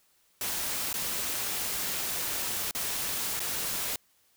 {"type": "noise with dropouts", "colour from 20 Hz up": "white", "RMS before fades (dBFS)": -32, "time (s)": [0.41, 3.96], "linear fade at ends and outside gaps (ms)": 2, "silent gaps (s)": [[0.93, 0.94], [2.711, 2.749], [3.395, 3.402]], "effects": ["white hiss -67 dBFS RMS until 4.36 s"]}